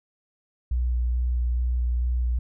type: tone with vibrato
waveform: sine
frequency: 60.8 Hz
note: B1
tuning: 26 cents flat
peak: -21 dBFS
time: 0.71-2.39 s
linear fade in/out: 5 ms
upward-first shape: square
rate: 2.3 Hz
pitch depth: 13 cents each way
effects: none